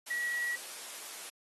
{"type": "tone in noise", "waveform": "sine", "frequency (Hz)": 1926, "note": "B6", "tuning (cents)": -44, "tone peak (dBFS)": -31, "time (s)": [0.1, 0.56], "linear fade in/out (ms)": 10, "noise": "white", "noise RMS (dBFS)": -44, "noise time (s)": [0.06, 1.3], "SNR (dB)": 10, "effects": ["high-pass 400 Hz 12 dB/octave", "AAC 32 kbps"]}